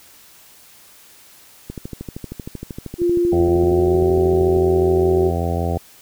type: click train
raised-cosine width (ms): 3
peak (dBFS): -16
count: 38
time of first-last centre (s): 1.7-4.568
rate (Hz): 12.9
type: tone with pitch glide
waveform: sine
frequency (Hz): 348.1 to 375.2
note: F4 to F#4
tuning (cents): -6 to +24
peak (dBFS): -14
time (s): 2.98-5.32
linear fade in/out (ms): 50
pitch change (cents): +130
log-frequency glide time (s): 3.44-4.11
type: harmonic tone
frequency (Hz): 85.3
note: F2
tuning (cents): -40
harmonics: 1 / 2 / 3 / 4 / 5 / 6 / 7 / 8 / 9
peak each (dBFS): -21 / -26 / -30 / -30 / -29 / -30 / -32 / -29 / -29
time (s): 3.32-5.78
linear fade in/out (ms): 5
effects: white hiss -47 dBFS RMS until 6.01 s